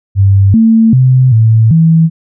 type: tone with pitch steps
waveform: sine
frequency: 98.1 / 224.4 / 128.9 / 111.7 / 162.9 Hz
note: G2 / A3 / C3 / A2 / E3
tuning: +2 / +34 / -26 / +27 / -20 cents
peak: -3 dBFS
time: 0.15-2.1 s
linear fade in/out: 50 ms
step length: 390 ms
effects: none